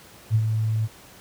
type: tone with ADSR envelope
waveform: sine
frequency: 110 Hz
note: A2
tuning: in tune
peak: -14 dBFS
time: 0.3-0.88 s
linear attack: 46 ms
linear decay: 61 ms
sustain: -6 dB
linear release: 36 ms
effects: pink hiss -48 dBFS RMS until 1.2 s + high-pass 60 Hz 12 dB/octave